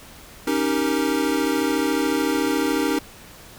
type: chord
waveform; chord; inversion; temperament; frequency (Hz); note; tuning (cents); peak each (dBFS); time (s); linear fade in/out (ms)
square; Eb dominant seventh; third; equal; 277.2 / 311.1 / 392 / 466.2; Db4 / Eb4 / G4 / Bb4; 0 / 0 / 0 / 0; -25 / -24 / -28 / -28; 0.47-2.99; 5
effects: pink hiss -44 dBFS RMS until 3.58 s